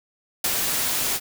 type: noise with ADSR envelope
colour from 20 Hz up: white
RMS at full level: -22 dBFS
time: 0.44-1.2 s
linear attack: 4 ms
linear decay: 49 ms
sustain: -2 dB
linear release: 46 ms
effects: none